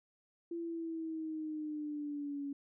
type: exponential sweep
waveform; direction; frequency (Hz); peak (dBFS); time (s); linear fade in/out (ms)
sine; down; 340 to 280; -37; 0.51-2.53; 5
effects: none